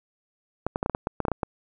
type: clicks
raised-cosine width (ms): 1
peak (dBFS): -11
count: 12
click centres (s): 0.666 / 0.759 / 0.829 / 0.861 / 0.897 / 0.949 / 1.071 / 1.203 / 1.252 / 1.283 / 1.317 / 1.432
effects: none